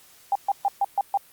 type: tone bursts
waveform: sine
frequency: 798 Hz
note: G5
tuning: 31 cents sharp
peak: -18 dBFS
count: 6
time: 0.32-1.174 s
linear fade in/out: 2 ms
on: 34 ms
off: 130 ms
effects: white hiss -53 dBFS RMS until 1.32 s + Opus 48 kbps